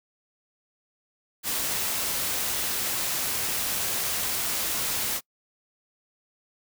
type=noise; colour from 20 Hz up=white; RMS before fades=-28 dBFS; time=1.43-5.21 s; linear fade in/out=50 ms; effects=noise-tail reverb RT60 0.1 s tail -26 dB re dry